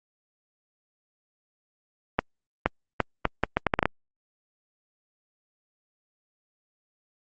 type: accelerating click train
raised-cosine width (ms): 0.5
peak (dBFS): -5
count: 11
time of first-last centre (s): 2.19-3.856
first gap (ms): 470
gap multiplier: 0.73
effects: Opus 32 kbps